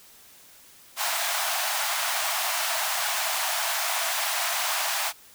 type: high-pass noise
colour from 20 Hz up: pink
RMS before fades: -27 dBFS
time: 0.96-5.13 s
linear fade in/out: 50 ms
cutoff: 630 Hz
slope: 96 dB/octave
effects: white hiss -52 dBFS RMS until 5.34 s